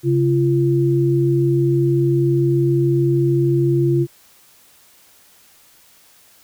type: tone pair together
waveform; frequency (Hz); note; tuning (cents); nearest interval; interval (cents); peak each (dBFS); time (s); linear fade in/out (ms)
sine; 136.24 / 343.3; C#3 / F4; -30 / -30; octave + major third; 1600; -16; 0.03-4.07; 50
effects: white hiss -51 dBFS RMS until 6.43 s